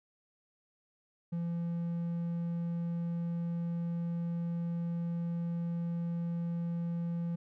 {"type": "tone", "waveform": "triangle", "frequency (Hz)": 170.1, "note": "F3", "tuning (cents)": -45, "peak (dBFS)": -30, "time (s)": [1.32, 7.36], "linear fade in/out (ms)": 10, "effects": []}